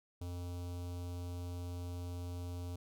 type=tone with notch filter; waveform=square; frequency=88.2 Hz; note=F2; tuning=18 cents sharp; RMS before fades=-42 dBFS; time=0.21-2.76 s; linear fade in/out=5 ms; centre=1800 Hz; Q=0.77; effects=none